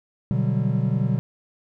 triangle chord, G major seventh, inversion first, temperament equal with one note detuned, 124.11 / 146.83 / 185 / 196 Hz, B2 / D3 / F#3 / G3, +9 / 0 / 0 / 0 cents, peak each -21 / -23 / -25 / -25 dBFS, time 0.31-1.19 s, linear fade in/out 0 ms, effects none

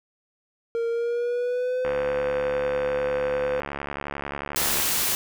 triangle tone with pitch glide, 463.8 to 508.7 Hz, A#4 to C5, -9 to -49 cents, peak -21 dBFS, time 0.75-3.6 s, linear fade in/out 0 ms, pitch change +160 cents, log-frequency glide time 0.89-1.83 s
click train, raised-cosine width 0.5 ms, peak -15 dBFS, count 211, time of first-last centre 1.85-4.799 s, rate 71.2 Hz
white noise, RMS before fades -24 dBFS, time 4.56-5.15 s, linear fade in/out 0 ms
effects none

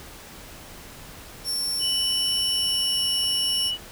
sawtooth tone, 5440 Hz, F8, 46 cents flat, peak -22 dBFS, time 1.44-3.72 s, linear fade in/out 50 ms
sine tone with pitch glide, 2972 to 2946 Hz, F#7 to F#7, +7 to -8 cents, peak -24 dBFS, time 1.79-3.78 s, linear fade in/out 50 ms, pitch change -15 cents, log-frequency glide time 2.42-3.02 s
effects pink hiss -43 dBFS RMS until 3.91 s

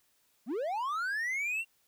triangle linear sweep, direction up, 194.2 to 2779 Hz, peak -29 dBFS, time 0.46-1.65 s, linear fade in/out 50 ms, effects white hiss -71 dBFS RMS until 1.87 s

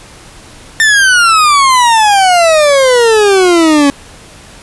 40% pulse exponential sweep, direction down, 1810 to 277.2 Hz, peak -4 dBFS, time 0.8-3.9 s, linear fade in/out 0 ms, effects pink hiss -35 dBFS RMS until 4.62 s + resampled to 24000 Hz

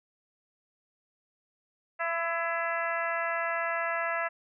harmonic tone with a mistuned harmonic, 335.6 Hz, E4, 31 cents sharp, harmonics 2 / 3 / 4 / 5 / 6 / 7 / 8, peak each -33 / -37 / -34 / -34 / -36 / -46 / -42 dBFS, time 1.99-4.29 s, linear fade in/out 20 ms, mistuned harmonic 4, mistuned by -25 cents, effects none

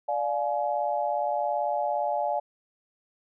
sine chord, D diminished, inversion none, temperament just, 587.3 / 704.8 / 845.8 Hz, D5 / F5 / Ab5, 0 / +16 / +31 cents, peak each -29 dBFS, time 0.08-2.4 s, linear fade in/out 10 ms, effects none

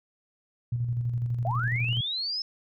sine tone with tremolo, 119.9 Hz, A#2, 49 cents sharp, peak -24 dBFS, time 0.72-2.01 s, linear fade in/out 5 ms, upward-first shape square, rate 12 Hz, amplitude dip 40%
sine linear sweep, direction up, 622.3 to 5274 Hz, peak -28 dBFS, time 1.45-2.42 s, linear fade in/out 2 ms
effects none

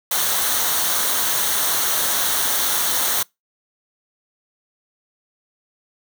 white noise with comb filter, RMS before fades -20 dBFS, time 0.11-3.23 s, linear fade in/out 5 ms, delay 0.4 ms, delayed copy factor -0.55, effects noise-tail reverb RT60 0.2 s tail -26 dB re dry

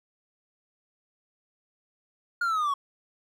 triangle linear sweep, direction down, 1432 to 1097 Hz, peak -22 dBFS, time 2.41-2.74 s, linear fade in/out 5 ms, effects none

